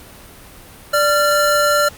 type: tone pair together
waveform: square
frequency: 587 / 1378.1 Hz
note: D5 / F6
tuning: -1 / -23 cents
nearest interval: octave + minor third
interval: 1478 cents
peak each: -16 dBFS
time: 0.93-1.89 s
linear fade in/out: 10 ms
effects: pink hiss -40 dBFS RMS until 1.97 s + Opus 48 kbps